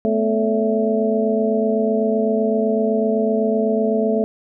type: tone cluster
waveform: sine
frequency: 219.3 / 247.2 / 437.5 / 570 / 663 Hz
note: A3 / B3 / A4 / C#5 / E5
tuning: -6 / +2 / -10 / +48 / +10 cents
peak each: -20 / -26 / -20 / -27 / -22 dBFS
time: 0.05-4.24 s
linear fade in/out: 0 ms
effects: none